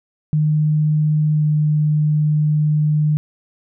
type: tone with pitch glide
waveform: sine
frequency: 152.6 to 151.46 Hz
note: D#3 to D#3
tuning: -33 to -46 cents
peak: -13 dBFS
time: 0.33-3.17 s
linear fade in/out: 0 ms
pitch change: -13 cents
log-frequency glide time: 1.34-1.43 s
effects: none